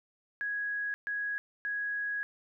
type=tone bursts at uneven times; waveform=sine; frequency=1662 Hz; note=G#6; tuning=1 cent sharp; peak=-31 dBFS; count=3; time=0.41-0.94 / 1.07-1.38 / 1.65-2.23 s; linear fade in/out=0 ms; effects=none